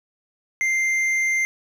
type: tone with hard clipping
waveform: triangle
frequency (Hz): 2093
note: C7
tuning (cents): 0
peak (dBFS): -20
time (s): 0.61-1.45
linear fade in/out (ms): 0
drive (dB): 9
effects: none